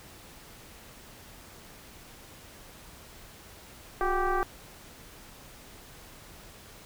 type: tone with frequency modulation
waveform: sine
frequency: 404.2 Hz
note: G#4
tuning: 47 cents flat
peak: -24 dBFS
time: 4.01-4.43 s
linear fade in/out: 0 ms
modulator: 384 Hz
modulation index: 2.8
effects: pink hiss -50 dBFS RMS until 6.85 s